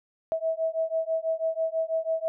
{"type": "beating tone pair", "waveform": "sine", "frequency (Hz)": [645, 651.1], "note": ["E5", "E5"], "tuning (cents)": [-38, -22], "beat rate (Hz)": 6.1, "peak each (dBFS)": -28, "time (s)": [0.32, 2.28], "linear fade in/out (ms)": 0, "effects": []}